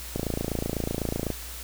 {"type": "click train", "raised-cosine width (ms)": 2, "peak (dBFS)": -14, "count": 33, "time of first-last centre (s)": [0.16, 1.303], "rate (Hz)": 28, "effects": ["added 60 Hz sine -40 dBFS peak until 1.63 s", "white hiss -40 dBFS RMS until 1.63 s"]}